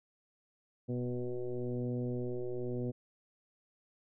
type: tone with frequency modulation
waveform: sine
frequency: 123.47 Hz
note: B2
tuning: in tune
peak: -33 dBFS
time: 0.88-2.92 s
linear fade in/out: 20 ms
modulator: 123 Hz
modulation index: 3
effects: none